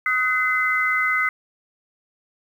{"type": "tone cluster", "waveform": "sine", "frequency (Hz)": [1263, 1503, 2044], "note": ["D#6", "F#6", "C7"], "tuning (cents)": [26, 27, -41], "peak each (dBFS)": [-24, -25, -20], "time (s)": [0.06, 1.29], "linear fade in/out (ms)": 2, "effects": ["8-bit"]}